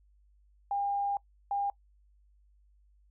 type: tone bursts at uneven times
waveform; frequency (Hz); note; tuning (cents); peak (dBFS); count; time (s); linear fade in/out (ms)
sine; 804; G5; +44; -28; 2; 0.71-1.17 / 1.51-1.7; 2
effects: noise-tail reverb RT60 0.1 s tail -22 dB re dry + added 50 Hz sine -61 dBFS peak until 3.1 s